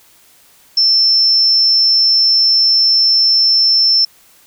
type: tone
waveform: sine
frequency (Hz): 5340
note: E8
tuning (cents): +22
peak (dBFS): -8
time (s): 0.77-4.05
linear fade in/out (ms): 5
effects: white hiss -48 dBFS RMS until 4.46 s